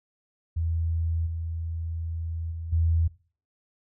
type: tone with level steps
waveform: sine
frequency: 82.41 Hz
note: E2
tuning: in tune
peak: -24 / -29 / -32 / -20 dBFS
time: 0.56-3.08 s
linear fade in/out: 10 ms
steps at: 1.26 / 2.51 / 2.72 s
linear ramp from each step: 10 ms
effects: noise-tail reverb RT60 0.4 s tail -20 dB re dry